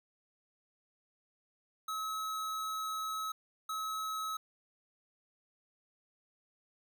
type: tone bursts at uneven times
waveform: square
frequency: 1286 Hz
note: E6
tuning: 43 cents flat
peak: -36 dBFS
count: 2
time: 1.88-3.32 / 3.69-4.37 s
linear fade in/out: 5 ms
effects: none